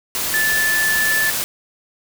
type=tone in noise; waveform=sine; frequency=1747 Hz; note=A6; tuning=13 cents flat; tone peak=-16 dBFS; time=0.34-1.3 s; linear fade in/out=0 ms; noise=white; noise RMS=-22 dBFS; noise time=0.15-1.44 s; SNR=+3 dB; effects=none